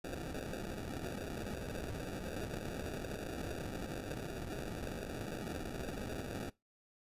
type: noise with sample-and-hold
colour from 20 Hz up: white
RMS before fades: -42 dBFS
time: 0.04-6.5 s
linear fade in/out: 5 ms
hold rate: 1050 Hz
effects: noise-tail reverb RT60 0.2 s tail -20 dB re dry + resampled to 32000 Hz